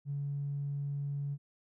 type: tone with tanh clipping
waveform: triangle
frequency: 142 Hz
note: C#3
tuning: 42 cents sharp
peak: -33 dBFS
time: 0.05-1.38 s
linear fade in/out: 50 ms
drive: 4 dB
effects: none